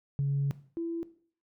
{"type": "tone pair in turn", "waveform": "sine", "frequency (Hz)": [140, 334.4], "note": ["C#3", "E4"], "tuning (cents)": [18, 25], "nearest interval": "octave + minor third", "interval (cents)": 1507, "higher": "second", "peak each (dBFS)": [-24, -30], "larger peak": "first", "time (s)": [[0.19, 0.51], [0.77, 1.03]], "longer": "first", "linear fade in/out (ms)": 0, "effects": ["noise-tail reverb RT60 0.5 s tail -17 dB re dry", "tanh soft clip ceiling -22 dBFS"]}